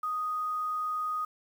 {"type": "tone with quantisation", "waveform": "sine", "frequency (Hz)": 1244.5, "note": "D#6", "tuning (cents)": 0, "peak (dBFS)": -29, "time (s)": [0.03, 1.25], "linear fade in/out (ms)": 5, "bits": 9, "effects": []}